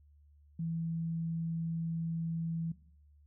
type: tone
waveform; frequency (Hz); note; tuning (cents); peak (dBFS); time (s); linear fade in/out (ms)
sine; 164.81; E3; 0; -33; 0.59-2.72; 5
effects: noise-tail reverb RT60 0.6 s tail -17 dB re dry + added 73 Hz sine -59 dBFS peak until 3.26 s